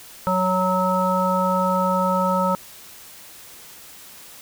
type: harmonic tone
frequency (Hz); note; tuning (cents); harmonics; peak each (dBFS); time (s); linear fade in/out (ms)
185; F#3; 0; 1 / 3 / 5 / 7; -23 / -23 / -23 / -23; 0.27-2.55; 0
effects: white hiss -43 dBFS RMS until 4.41 s